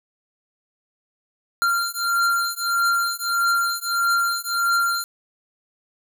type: beating tone pair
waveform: square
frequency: 1384 / 1385.6 Hz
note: F6 / F6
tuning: -16 / -14 cents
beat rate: 1.6 Hz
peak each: -23 dBFS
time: 1.62-5.04 s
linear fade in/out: 0 ms
effects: none